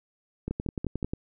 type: two click trains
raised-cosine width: 3 ms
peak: -18 / -17 dBFS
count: 4 / 8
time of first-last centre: 0.48-1.028 / 0.51-1.135 s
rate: 5.47 / 11.2 Hz
effects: none

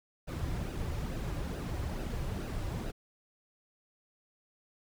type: noise with flanger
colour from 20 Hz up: brown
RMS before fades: -36 dBFS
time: 0.27-2.92 s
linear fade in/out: 20 ms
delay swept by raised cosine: 0.9 to 4.7 ms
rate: 2.3 Hz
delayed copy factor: -0.55
effects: none

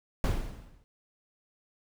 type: noise with exponential decay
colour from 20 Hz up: brown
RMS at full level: -23 dBFS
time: 0.24-0.84 s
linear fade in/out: 0 ms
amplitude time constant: 130 ms
effects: none

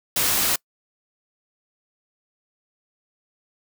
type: noise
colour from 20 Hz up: white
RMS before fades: -21 dBFS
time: 0.16-0.56 s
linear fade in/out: 5 ms
effects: noise-tail reverb RT60 0.1 s tail -26 dB re dry

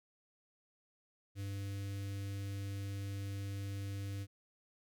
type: tone with notch filter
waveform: square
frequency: 99.1 Hz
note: G2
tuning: 19 cents sharp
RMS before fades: -41 dBFS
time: 1.35-4.27 s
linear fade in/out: 50 ms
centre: 890 Hz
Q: 0.56
effects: none

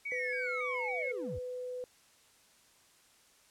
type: tone with vibrato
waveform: sine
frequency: 2217 Hz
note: C#7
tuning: in tune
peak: -35 dBFS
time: 0.05-1.12 s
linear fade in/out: 10 ms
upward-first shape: square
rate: 3.6 Hz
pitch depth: 29 cents each way
type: linear sweep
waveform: triangle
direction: down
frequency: 2008 to 52.7 Hz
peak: -37 dBFS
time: 0.11-1.39 s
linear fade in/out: 5 ms
type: tone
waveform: sine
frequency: 500 Hz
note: B4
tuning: 21 cents sharp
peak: -37 dBFS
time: 0.12-1.84 s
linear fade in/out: 0 ms
effects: white hiss -64 dBFS RMS until 3.5 s + low-pass 10000 Hz 12 dB/octave

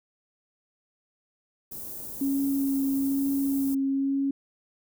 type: band-stop noise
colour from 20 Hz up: white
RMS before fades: -38 dBFS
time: 1.71-3.75 s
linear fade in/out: 10 ms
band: 450 to 13000 Hz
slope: 12 dB/octave
type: tone with vibrato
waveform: sine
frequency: 273.5 Hz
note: C#4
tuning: 23 cents flat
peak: -23 dBFS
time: 2.21-4.31 s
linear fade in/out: 5 ms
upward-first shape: sine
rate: 1.1 Hz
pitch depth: 12 cents each way
effects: none

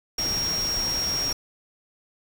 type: tone in noise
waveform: sine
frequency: 5588 Hz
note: F8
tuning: in tune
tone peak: -24 dBFS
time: 0.18-1.33 s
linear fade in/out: 5 ms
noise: pink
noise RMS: -33 dBFS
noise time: 0.18-1.33 s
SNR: +6 dB
effects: none

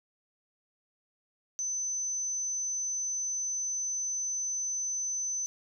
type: tone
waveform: sine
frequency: 6090 Hz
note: F#8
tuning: 49 cents sharp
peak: -30 dBFS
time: 1.59-5.46 s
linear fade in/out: 0 ms
effects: none

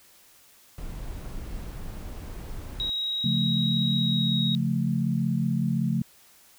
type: noise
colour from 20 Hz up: brown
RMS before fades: -36 dBFS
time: 0.78-2.9 s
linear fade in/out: 2 ms
type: tone with pitch glide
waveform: sine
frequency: 3816 to 3790 Hz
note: A#7 to A#7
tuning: +40 to +28 cents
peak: -26 dBFS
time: 2.8-4.55 s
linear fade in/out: 0 ms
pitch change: -12 cents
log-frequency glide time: 3.95-4.41 s
type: chord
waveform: sine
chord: Db augmented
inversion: none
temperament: equal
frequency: 138.59 / 174.61 / 220 Hz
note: Db3 / F3 / A3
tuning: 0 / 0 / 0 cents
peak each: -27 dBFS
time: 3.24-6.02 s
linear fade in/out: 5 ms
effects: white hiss -56 dBFS RMS until 6.58 s

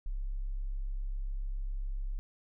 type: tone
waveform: sine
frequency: 33.63 Hz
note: C1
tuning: 48 cents sharp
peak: -32 dBFS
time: 0.06-2.19 s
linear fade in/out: 0 ms
effects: none

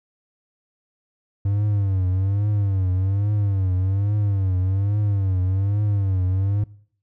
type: tone with vibrato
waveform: triangle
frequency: 98 Hz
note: G2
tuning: in tune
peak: -16 dBFS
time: 1.45-6.64 s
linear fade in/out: 5 ms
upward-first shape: triangle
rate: 1.2 Hz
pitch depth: 130 cents each way
effects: noise-tail reverb RT60 0.6 s tail -22 dB re dry

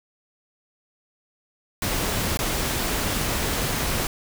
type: noise with dropouts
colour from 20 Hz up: pink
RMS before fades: -25 dBFS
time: 1.82-4.07 s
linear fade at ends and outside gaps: 1 ms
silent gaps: 2.372-2.39 s
effects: none

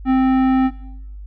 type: tone with tanh clipping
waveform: triangle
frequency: 261.6 Hz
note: C4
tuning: in tune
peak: -14 dBFS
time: 0.05-0.71 s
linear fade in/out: 50 ms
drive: 18 dB
effects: noise-tail reverb RT60 0.9 s tail -19 dB re dry + added 50 Hz sine -31 dBFS peak until 1.26 s

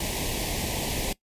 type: band-stop noise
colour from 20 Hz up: pink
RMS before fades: -29 dBFS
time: 0-1.13 s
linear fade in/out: 5 ms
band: 960 to 1900 Hz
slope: 48 dB/octave
effects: noise-tail reverb RT60 0.1 s tail -20 dB re dry + resampled to 32000 Hz

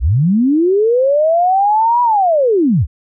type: linear two-way sweep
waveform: sine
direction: up then down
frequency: 48.99 to 983 to 48.99 Hz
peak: -9 dBFS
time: 0-2.87 s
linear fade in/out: 50 ms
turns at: 2.02 s
effects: none

